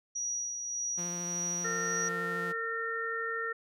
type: tone with tremolo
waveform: sine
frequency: 5790 Hz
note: F#8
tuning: 38 cents flat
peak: -31 dBFS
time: 0.15-2.09 s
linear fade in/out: 10 ms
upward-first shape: sine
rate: 1.7 Hz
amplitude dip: 40%
type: tone with vibrato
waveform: sawtooth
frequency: 174.61 Hz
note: F3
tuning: in tune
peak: -35 dBFS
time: 0.97-2.53 s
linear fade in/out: 20 ms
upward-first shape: sine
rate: 13 Hz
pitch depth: 17 cents each way
type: harmonic tone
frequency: 456.2 Hz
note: A#4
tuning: 37 cents flat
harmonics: 1 / 3 / 4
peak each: -38 / -36 / -35 dBFS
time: 1.64-3.53 s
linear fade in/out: 10 ms
effects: none